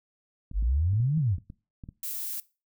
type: clicks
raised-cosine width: 5 ms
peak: -29 dBFS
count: 9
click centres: 0.514 / 0.626 / 0.934 / 1.002 / 1.176 / 1.383 / 1.501 / 1.838 / 1.889 s
type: exponential two-way sweep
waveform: sine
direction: up then down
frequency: 45 to 164.81 to 79.1 Hz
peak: -22 dBFS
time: 0.53-1.38 s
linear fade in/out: 50 ms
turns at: 1.18 s
type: noise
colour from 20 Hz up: violet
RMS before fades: -34 dBFS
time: 2.03-2.4 s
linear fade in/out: 2 ms
effects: noise-tail reverb RT60 0.3 s tail -20 dB re dry